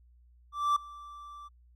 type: tone with ADSR envelope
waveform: triangle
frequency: 1169 Hz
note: D6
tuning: 8 cents flat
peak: -20 dBFS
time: 0.52-1.49 s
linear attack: 240 ms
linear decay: 5 ms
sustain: -22 dB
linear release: 23 ms
effects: added 60 Hz sine -57 dBFS peak until 1.75 s